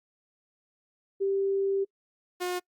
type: tone pair in turn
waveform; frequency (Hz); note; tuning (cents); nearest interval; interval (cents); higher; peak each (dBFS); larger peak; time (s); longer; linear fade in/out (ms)
sine / sawtooth; 392 / 359.2; G4 / F4; 0 / +49; major second; 151; first; -24 / -25; first; 1.2-1.85 / 2.4-2.6; first; 20
effects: noise-tail reverb RT60 0.1 s tail -26 dB re dry + Opus 32 kbps